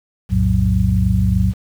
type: tone cluster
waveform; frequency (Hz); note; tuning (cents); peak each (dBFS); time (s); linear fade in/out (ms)
sine; 63.2 / 90.1 / 113.3 / 185.3; B1 / F#2 / A#2 / F#3; +41 / -45 / -49 / +3; -18; 0.29-1.54; 50
effects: 7-bit